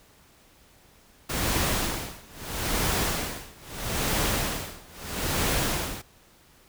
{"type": "noise with tremolo", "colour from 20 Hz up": "pink", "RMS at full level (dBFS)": -25, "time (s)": [1.29, 6.02], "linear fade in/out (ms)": 10, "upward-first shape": "sine", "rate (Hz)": 0.77, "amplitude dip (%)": 95, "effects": ["pink hiss -57 dBFS RMS until 6.68 s"]}